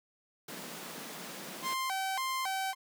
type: high-pass noise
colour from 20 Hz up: pink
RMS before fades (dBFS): -44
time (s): 0.48-1.74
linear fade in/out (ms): 5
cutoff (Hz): 160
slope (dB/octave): 48
type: tone with vibrato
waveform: sawtooth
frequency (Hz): 898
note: A5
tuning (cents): +35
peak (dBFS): -28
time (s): 1.62-2.75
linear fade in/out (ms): 50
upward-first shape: square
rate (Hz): 1.8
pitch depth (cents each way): 270
effects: none